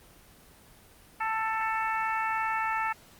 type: harmonic tone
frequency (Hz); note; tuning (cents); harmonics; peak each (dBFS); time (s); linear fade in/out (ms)
442.8; A4; +11; 2 / 3 / 4 / 5 / 6; -30 / -32 / -34 / -37 / -40; 1.2-2.93; 10
effects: pink hiss -55 dBFS RMS until 3.19 s + Opus 24 kbps